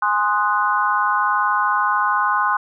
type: chord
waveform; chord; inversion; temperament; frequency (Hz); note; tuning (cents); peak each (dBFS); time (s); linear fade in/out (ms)
sine; Ab dominant seventh; none; equal; 830.6 / 1046.5 / 1244.5 / 1480; Ab5 / C6 / Eb6 / Gb6; 0 / 0 / 0 / 0; -23 / -19 / -22 / -22; 0.02-2.57; 5
effects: none